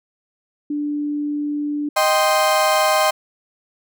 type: tone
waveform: sine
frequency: 293.7 Hz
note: D4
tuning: in tune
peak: -20 dBFS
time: 0.7-1.89 s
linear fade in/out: 5 ms
type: chord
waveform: 35% pulse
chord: C minor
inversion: first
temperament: equal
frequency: 622.3 / 784 / 1046.5 Hz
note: Eb5 / G5 / C6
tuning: 0 / 0 / 0 cents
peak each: -16 / -18 / -18 dBFS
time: 1.96-3.11 s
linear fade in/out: 10 ms
effects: none